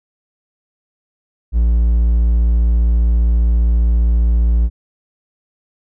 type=tone; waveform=triangle; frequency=57.5 Hz; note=A#1; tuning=23 cents flat; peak=-8 dBFS; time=1.52-4.7 s; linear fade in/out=50 ms; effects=none